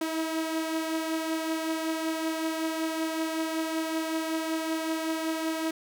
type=beating tone pair; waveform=sawtooth; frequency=320.3 / 325.6 Hz; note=E4 / E4; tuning=-50 / -21 cents; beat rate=5.3 Hz; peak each=-25 / -32 dBFS; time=0.01-5.71 s; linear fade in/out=5 ms; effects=none